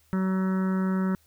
harmonic tone, 188.7 Hz, F#3, 34 cents sharp, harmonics 1 / 2 / 3 / 5 / 6 / 7 / 8 / 9 / 10, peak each -23 / -35 / -41 / -41 / -46 / -39 / -44 / -48 / -49 dBFS, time 0.13-1.15 s, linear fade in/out 0 ms, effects added 78 Hz sine -64 dBFS peak until 1.26 s + white hiss -64 dBFS RMS until 1.26 s

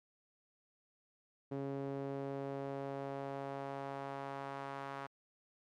sawtooth tone with band-pass filter sweep, 138 Hz, C#3, 7 cents flat, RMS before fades -42 dBFS, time 1.51-5.07 s, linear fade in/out 10 ms, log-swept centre 370 to 1100 Hz, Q 1.4, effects MP3 96 kbps

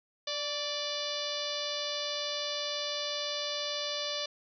harmonic tone with a mistuned harmonic, 587.3 Hz, D5, in tune, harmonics 1 / 2 / 3 / 4 / 5 / 6 / 7 / 8 / 9 / 10, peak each -38 / -44 / -46 / -46 / -41 / -38 / -41 / -40 / -46 / -47 dBFS, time 0.27-4.26 s, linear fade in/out 5 ms, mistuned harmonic 2, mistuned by -37 cents, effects none

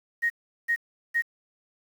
sine tone bursts, 1870 Hz, A#6, 5 cents sharp, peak -21 dBFS, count 3, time 0.22-1.223 s, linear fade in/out 20 ms, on 81 ms, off 380 ms, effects 8-bit

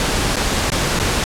pink noise with dropouts, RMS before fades -18 dBFS, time 0-1.24 s, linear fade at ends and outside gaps 1 ms, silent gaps 0.359-0.366 / 0.702-0.719 / 0.99-0.998 s, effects low-pass 9000 Hz 12 dB/octave

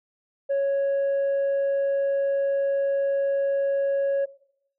sine tone, 554 Hz, C#5, 1 cent flat, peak -18 dBFS, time 0.49-4.26 s, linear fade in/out 20 ms, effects noise-tail reverb RT60 0.7 s tail -19 dB re dry + tanh soft clip ceiling -20 dBFS

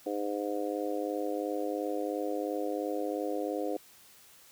harmonic tone, 102.9 Hz, G#2, 16 cents flat, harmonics 3 / 4 / 5 / 6 / 7, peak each -35 / -37 / -35 / -42 / -40 dBFS, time 0.06-3.77 s, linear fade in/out 5 ms, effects white hiss -57 dBFS RMS until 4.51 s + high-pass 60 Hz 12 dB/octave

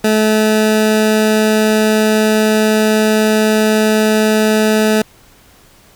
20% pulse tone, 216.1 Hz, A3, 31 cents flat, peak -5 dBFS, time 0.04-5.02 s, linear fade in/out 5 ms, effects pink hiss -46 dBFS RMS until 5.95 s

